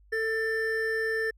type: tone pair together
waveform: triangle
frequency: 445.2 / 1780.8 Hz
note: A4 / A6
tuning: +20 / +20 cents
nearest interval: 2 octaves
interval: 2400 cents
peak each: -27 dBFS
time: 0.12-1.31 s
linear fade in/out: 10 ms
effects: added 50 Hz sine -55 dBFS peak until 1.37 s